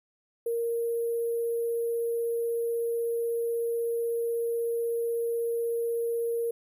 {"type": "tone with sample-and-hold", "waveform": "sine", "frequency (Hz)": 466.2, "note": "A#4", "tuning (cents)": 0, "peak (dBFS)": -26, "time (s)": [0.46, 6.51], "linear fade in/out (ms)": 5, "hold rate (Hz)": 11025, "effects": []}